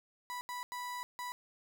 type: tone bursts at uneven times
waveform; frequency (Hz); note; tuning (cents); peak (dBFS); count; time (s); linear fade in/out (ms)
35% pulse; 985; B5; -5; -37; 4; 0.3-0.41 / 0.49-0.63 / 0.72-1.03 / 1.19-1.32; 0
effects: none